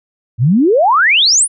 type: exponential sweep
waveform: sine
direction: up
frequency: 105.6 to 10370 Hz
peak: -7 dBFS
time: 0.38-1.48 s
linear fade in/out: 50 ms
effects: none